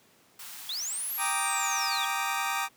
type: high-pass noise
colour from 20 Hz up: white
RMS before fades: -43 dBFS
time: 0.39-1.32 s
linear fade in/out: 5 ms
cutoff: 720 Hz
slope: 96 dB/octave
type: linear two-way sweep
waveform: sine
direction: up then down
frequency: 3307 to 11840 to 3307 Hz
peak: -31 dBFS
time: 0.69-2.05 s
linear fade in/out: 2 ms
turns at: 1.13 s
type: chord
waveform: 25% pulse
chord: Eb major seventh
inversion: first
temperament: equal with one note detuned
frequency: 786.7 / 932.3 / 1174.7 / 1244.5 Hz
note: G5 / Bb5 / D6 / Eb6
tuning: +6 / 0 / 0 / 0 cents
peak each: -30 dBFS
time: 1.17-2.69 s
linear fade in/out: 50 ms
effects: pink hiss -61 dBFS RMS until 2.76 s + high-pass 150 Hz 12 dB/octave